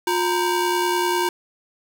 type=ring-modulated tone; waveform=35% pulse; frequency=642 Hz; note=E5; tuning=46 cents flat; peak=-14 dBFS; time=0.07-1.29 s; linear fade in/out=2 ms; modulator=286 Hz; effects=none